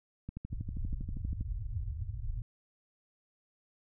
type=click train; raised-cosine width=5 ms; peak=-27 dBFS; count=15; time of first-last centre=0.29-1.41 s; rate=12.5 Hz
type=low-pass noise; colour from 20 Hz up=pink; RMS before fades=-37 dBFS; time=0.5-2.42 s; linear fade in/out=5 ms; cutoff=120 Hz; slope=96 dB/octave
effects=none